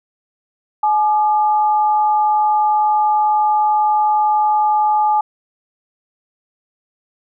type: tone pair together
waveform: sine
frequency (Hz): 849 / 1199.6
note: G#5 / D6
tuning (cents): +38 / +36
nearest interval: tritone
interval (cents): 598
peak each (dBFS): -12 / -23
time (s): 0.83-5.21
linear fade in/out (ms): 5
effects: none